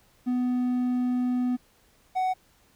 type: tone pair in turn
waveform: triangle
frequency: 248.8 / 745.6 Hz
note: B3 / F#5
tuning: +13 / +13 cents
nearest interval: octave + perfect fifth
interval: 1900 cents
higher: second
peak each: -21 dBFS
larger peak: neither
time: 0.26-1.57 / 2.15-2.34 s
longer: first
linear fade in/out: 20 ms
effects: pink hiss -62 dBFS RMS until 2.75 s